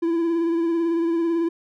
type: tone with vibrato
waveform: triangle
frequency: 334.5 Hz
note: E4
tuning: 25 cents sharp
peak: -17 dBFS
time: 0.02-1.49 s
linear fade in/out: 10 ms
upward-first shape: sine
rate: 18 Hz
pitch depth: 33 cents each way
effects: none